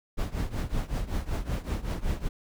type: noise with tremolo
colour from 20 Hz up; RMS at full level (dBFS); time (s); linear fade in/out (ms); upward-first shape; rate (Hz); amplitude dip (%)
brown; -26; 0.17-2.29; 20; triangle; 5.3; 90
effects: none